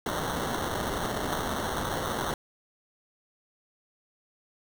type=noise with sample-and-hold; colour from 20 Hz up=white; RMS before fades=-31 dBFS; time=0.06-2.34 s; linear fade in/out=2 ms; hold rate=2450 Hz; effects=none